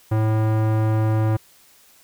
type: tone with low-pass filter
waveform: square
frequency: 109.3 Hz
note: A2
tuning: 11 cents flat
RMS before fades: -19 dBFS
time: 0.11-1.37 s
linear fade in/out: 10 ms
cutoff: 1200 Hz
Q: 0.78
effects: white hiss -53 dBFS RMS until 2.03 s